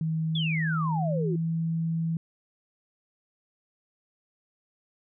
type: tone with pitch glide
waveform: sine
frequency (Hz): 160 to 164.02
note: D#3 to E3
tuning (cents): +49 to -8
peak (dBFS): -25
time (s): 0.01-2.17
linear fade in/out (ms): 2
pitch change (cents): +43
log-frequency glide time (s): 1.03-1.36
type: exponential sweep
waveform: sine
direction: down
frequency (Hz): 3520 to 332.2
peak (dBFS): -29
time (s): 0.35-1.36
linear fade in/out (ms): 5
effects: none